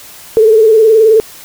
sine tone with vibrato, 440 Hz, A4, in tune, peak -3 dBFS, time 0.37-1.2 s, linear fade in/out 0 ms, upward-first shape sine, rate 19 Hz, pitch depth 59 cents each way, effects white hiss -34 dBFS RMS until 1.44 s

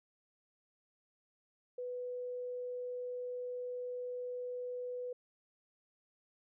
sine tone, 495.3 Hz, B4, 5 cents sharp, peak -38 dBFS, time 1.78-5.13 s, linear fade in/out 5 ms, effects none

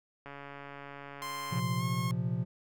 click train, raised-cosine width 0.5 ms, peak -30 dBFS, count 189, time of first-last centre 0.26-1.593 s, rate 141 Hz
sawtooth tone with pitch glide, 1046.5 to 1078.4 Hz, C6 to C#6, 0 to -48 cents, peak -33 dBFS, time 1.22-2.11 s, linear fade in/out 0 ms, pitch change +52 cents, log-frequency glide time 1.78-1.83 s
triangle chord, Bb suspended second, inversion none, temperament just, 116.54 / 131.11 / 174.81 Hz, Bb2 / C3 / F3, 0 / +4 / +2 cents, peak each -32 dBFS, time 1.51-2.45 s, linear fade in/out 20 ms
effects none

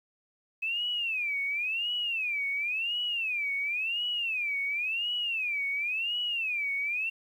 sine tone with vibrato, 2554 Hz, D#7, 45 cents sharp, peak -28 dBFS, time 0.62-7.1 s, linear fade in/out 10 ms, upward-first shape sine, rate 0.94 Hz, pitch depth 240 cents each way, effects 10-bit

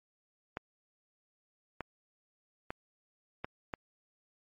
clicks, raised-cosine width 0.5 ms, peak -21 dBFS, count 5, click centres 0.571 / 1.807 / 2.705 / 3.445 / 3.738 s, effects MP3 32 kbps

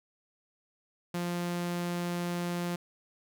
sawtooth tone, 174.61 Hz, F3, in tune, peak -27 dBFS, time 1.14-2.76 s, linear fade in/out 5 ms, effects none

